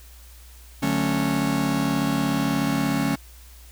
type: chord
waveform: 45% pulse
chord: D major seventh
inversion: none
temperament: just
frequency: 146.83 / 183.54 / 220.2 / 275.3 Hz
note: D3 / F#3 / A3 / C#4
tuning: 0 / -14 / +2 / -12 cents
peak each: -28 / -29 / -27 / -24 dBFS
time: 0.82-3.16 s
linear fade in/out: 10 ms
effects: added 60 Hz sine -44 dBFS peak until 3.71 s + white hiss -51 dBFS RMS until 3.71 s